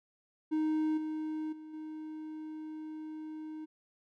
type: tone with level steps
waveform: triangle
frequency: 311.1 Hz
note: D#4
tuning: in tune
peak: -26 / -32 / -43 / -38 dBFS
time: 0.51-3.66 s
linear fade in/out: 20 ms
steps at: 0.97 / 1.52 / 1.73 s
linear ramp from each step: 10 ms
effects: none

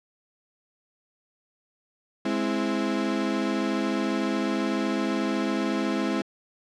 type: chord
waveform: 35% pulse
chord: Ab augmented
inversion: none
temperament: equal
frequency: 207.7 / 261.6 / 329.6 Hz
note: Ab3 / C4 / E4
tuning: 0 / 0 / 0 cents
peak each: -27 dBFS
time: 2.25-6.22 s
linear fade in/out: 5 ms
effects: low-pass 5000 Hz 12 dB/octave

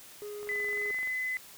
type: tone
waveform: triangle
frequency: 415.3 Hz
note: G#4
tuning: in tune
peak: -36 dBFS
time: 0.22-0.91 s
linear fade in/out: 0 ms
type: click train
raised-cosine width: 0.5 ms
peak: -34 dBFS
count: 16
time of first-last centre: 0.43-1.074 s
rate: 23.3 Hz
type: tone with pitch glide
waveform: sine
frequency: 2008 to 2020 Hz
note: B6 to B6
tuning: +28 to +39 cents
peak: -30 dBFS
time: 0.49-1.37 s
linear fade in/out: 0 ms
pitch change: +11 cents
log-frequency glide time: 0.71-0.79 s
effects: white hiss -51 dBFS RMS until 1.57 s

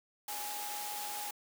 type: tone in noise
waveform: sine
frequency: 830.6 Hz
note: G#5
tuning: in tune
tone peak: -42 dBFS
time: 0.28-1.31 s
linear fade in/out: 5 ms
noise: white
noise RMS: -41 dBFS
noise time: 0.28-1.31 s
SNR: -4 dB
effects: high-pass 300 Hz 12 dB/octave

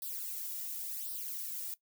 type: noise with flanger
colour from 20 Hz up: violet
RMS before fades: -40 dBFS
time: 0.02-1.74 s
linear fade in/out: 2 ms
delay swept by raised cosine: 0.21 to 2.11 ms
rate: 0.92 Hz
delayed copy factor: +0.75
effects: noise-tail reverb RT60 0.1 s tail -18 dB re dry

